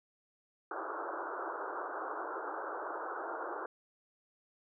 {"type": "band-pass noise", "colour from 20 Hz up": "white", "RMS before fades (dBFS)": -40, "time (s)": [0.71, 3.66], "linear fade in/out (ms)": 2, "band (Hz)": [310, 1500], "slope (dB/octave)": 96, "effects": []}